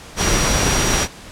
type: tone in noise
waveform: sine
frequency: 5750 Hz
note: F8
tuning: 50 cents sharp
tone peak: -23 dBFS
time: 0.16-1.08 s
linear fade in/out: 50 ms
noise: pink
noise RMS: -17 dBFS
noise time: 0.16-1.08 s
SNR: -9 dB
effects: pink hiss -38 dBFS RMS until 1.31 s + low-pass 9000 Hz 12 dB/octave